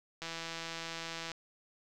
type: click train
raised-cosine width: 0.2 ms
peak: -23 dBFS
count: 182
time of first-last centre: 0.22-1.317 s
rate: 165 Hz
effects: none